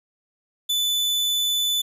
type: tone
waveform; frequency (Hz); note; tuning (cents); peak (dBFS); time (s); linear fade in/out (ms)
40% pulse; 3495; A7; -12; -19; 0.69-1.82; 10
effects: none